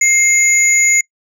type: tone pair together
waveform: sine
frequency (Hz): 2123 / 6820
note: C7 / G#8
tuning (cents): +25 / +45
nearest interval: octave + minor sixth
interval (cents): 2020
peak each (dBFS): -10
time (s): 0.01-1.01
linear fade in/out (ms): 5
effects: noise-tail reverb RT60 0.1 s tail -25 dB re dry + tanh soft clip ceiling -4 dBFS